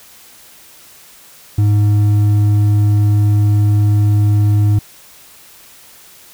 triangle tone with hard clipping, 103.83 Hz, G#2, in tune, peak -10 dBFS, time 1.58-4.79 s, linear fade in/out 5 ms, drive 8 dB, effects white hiss -42 dBFS RMS until 6.33 s

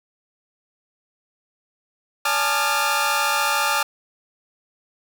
sawtooth tone cluster, 572 / 831 / 885 / 1208 / 1392 Hz, D5 / G#5 / A5 / D6 / F6, -46 / +1 / +10 / +48 / -6 cents, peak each -27 / -23 / -22 / -20 / -20 dBFS, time 2.25-3.83 s, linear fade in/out 5 ms, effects none

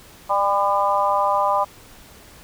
harmonic tone with a mistuned harmonic, 200.7 Hz, G3, 41 cents sharp, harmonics 3 / 4 / 5 / 6, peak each -23 / -22 / -20 / -24 dBFS, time 0.29-1.65 s, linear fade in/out 20 ms, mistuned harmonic 3, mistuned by -17 cents, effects pink hiss -46 dBFS RMS until 2.43 s

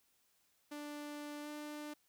sawtooth tone with pitch glide, 294.3 to 297.9 Hz, D4 to D4, +4 to +25 cents, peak -40 dBFS, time 0.71-1.94 s, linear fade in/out 10 ms, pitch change +21 cents, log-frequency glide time 1.42-1.48 s, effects white hiss -75 dBFS RMS until 2.08 s

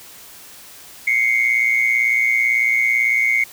sine tone pair together, 2099 / 2217 Hz, C7 / C#7, +5 / 0 cents, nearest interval minor second, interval 95 cents, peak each -16 dBFS, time 1.07-3.44 s, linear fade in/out 5 ms, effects tanh soft clip ceiling -8 dBFS + white hiss -41 dBFS RMS until 3.52 s

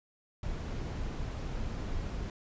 brown noise, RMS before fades -36 dBFS, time 0.43-2.3 s, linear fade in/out 2 ms, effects resampled to 16000 Hz

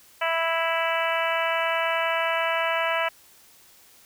harmonic tone, 329.6 Hz, E4, in tune, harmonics 2 / 3 / 4 / 5 / 6 / 7 / 8 / 9, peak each -27 / -29 / -30 / -31 / -32 / -32 / -33 / -34 dBFS, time 0.21-3.09 s, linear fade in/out 10 ms, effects white hiss -54 dBFS RMS until 4.05 s

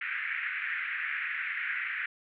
white band-pass noise, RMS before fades -34 dBFS, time 0.01-2.06 s, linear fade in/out 5 ms, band 1500 to 2300 Hz, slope 48 dB/octave, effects none

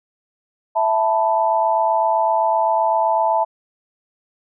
sine chord, E suspended fourth, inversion none, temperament equal, 659.3 / 880 / 987.8 Hz, E5 / A5 / B5, 0 / 0 / 0 cents, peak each -19 / -17 / -23 dBFS, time 0.75-3.45 s, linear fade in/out 20 ms, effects none

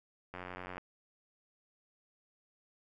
click train, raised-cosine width 0.5 ms, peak -28 dBFS, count 41, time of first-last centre 0.34-0.781 s, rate 90.8 Hz, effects none

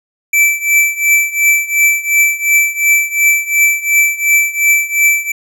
square tone with tremolo, 2324 Hz, D7, 19 cents flat, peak -6 dBFS, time 0.33-5.32 s, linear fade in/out 5 ms, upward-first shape triangle, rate 2.8 Hz, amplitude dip 90%, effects none

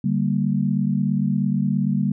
sine chord, G minor, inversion second, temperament equal, 146.83 / 196 / 233.1 Hz, D3 / G3 / Bb3, 0 / 0 / 0 cents, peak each -23 / -21 / -24 dBFS, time 0.04-2.12 s, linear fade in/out 5 ms, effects none

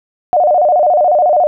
sine tone with vibrato, 659.3 Hz, E5, in tune, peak -7 dBFS, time 0.33-1.47 s, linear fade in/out 0 ms, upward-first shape square, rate 14 Hz, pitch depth 160 cents each way, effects none

